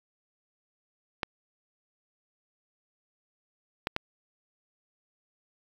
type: clicks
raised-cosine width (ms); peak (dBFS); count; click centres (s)
0.3; -12; 3; 1.232 / 3.871 / 3.964
effects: 7-bit